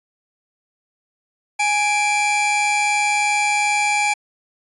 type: tone pair together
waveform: 45% pulse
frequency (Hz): 830.6 / 2349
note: G#5 / D7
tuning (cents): 0 / 0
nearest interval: octave + tritone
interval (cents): 1800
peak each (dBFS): -19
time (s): 1.59-4.14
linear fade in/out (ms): 10
effects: resampled to 24000 Hz